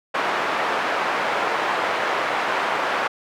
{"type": "band-pass noise", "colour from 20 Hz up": "pink", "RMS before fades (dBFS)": -23, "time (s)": [0.14, 3.08], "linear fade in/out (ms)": 10, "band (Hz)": [650, 1800], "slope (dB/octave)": 12, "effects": []}